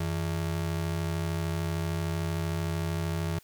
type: ring-modulated tone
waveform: square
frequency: 126.1 Hz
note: B2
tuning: 36 cents sharp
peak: -26 dBFS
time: 0-3.39 s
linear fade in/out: 5 ms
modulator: 36.6 Hz
effects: white hiss -59 dBFS RMS until 3.43 s